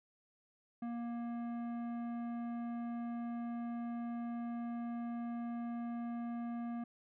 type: tone with tanh clipping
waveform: sine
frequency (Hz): 235.9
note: A#3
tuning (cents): +21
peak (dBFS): -40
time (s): 0.82-6.84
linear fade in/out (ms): 5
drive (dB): 13
effects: none